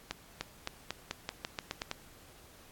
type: accelerating click train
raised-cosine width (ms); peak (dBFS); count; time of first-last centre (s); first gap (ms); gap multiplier
0.2; -17; 11; 0.11-1.914; 300; 0.88
effects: pink hiss -57 dBFS RMS until 2.71 s + AAC 64 kbps